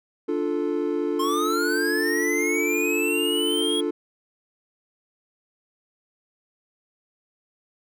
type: chord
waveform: triangle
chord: D minor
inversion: none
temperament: equal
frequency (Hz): 293.7 / 349.2 / 440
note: D4 / F4 / A4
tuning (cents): 0 / 0 / 0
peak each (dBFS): -25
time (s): 0.28-3.91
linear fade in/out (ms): 10
type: linear sweep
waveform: square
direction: up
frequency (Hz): 1046.5 to 3322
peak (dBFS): -25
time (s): 1.19-3.81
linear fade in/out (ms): 10
effects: none